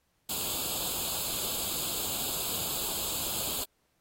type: noise with comb filter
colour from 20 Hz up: white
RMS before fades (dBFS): -33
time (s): 0.29-3.64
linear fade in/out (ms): 5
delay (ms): 0.26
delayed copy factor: +0.85
effects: pink hiss -74 dBFS RMS until 4 s + AAC 48 kbps